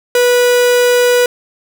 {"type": "tone", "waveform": "45% pulse", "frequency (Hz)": 490, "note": "B4", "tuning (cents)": -14, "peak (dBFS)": -8, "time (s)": [0.15, 1.26], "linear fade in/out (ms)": 2, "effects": []}